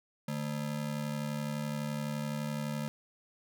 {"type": "ring-modulated tone", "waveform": "square", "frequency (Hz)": 185.7, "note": "F#3", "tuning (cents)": 7, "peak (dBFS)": -31, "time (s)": [0.28, 2.88], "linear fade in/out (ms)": 0, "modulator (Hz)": 35.9, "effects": []}